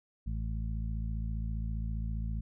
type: harmonic tone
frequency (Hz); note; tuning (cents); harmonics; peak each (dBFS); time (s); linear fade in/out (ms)
55; A1; 0; 1 / 2 / 3 / 4; -33 / -39 / -43 / -45; 0.26-2.41; 10
effects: none